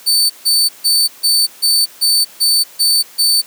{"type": "tone bursts", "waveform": "sawtooth", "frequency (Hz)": 4539, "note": "C#8", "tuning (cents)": 40, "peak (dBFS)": -7, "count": 9, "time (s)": [0.06, 3.42], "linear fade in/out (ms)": 20, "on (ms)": 240, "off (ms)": 150, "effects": ["white hiss -40 dBFS RMS until 3.46 s", "high-pass 200 Hz 12 dB/octave"]}